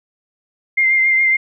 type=tone with vibrato; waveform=sine; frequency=2100 Hz; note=C7; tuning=6 cents sharp; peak=-11 dBFS; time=0.77-1.37 s; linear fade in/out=10 ms; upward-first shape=triangle; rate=7.2 Hz; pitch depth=28 cents each way; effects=none